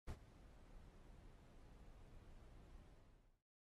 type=noise with ADSR envelope; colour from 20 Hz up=brown; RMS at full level=-45 dBFS; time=0.07-3.43 s; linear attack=20 ms; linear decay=73 ms; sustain=-17 dB; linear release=620 ms; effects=noise-tail reverb RT60 0.2 s tail -24 dB re dry + AAC 32 kbps